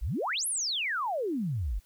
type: exponential two-way sweep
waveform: sine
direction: up then down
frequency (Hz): 41.76 to 11460 to 41.76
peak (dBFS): -28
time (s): 0.01-1.8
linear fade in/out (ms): 20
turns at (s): 0.47
effects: white hiss -65 dBFS RMS until 1.85 s